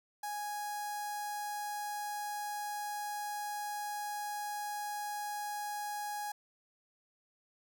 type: tone with notch filter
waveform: sawtooth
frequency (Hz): 830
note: G#5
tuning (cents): -1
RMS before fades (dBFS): -39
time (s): 0.23-6.32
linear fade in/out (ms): 5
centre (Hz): 2800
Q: 0.83
effects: none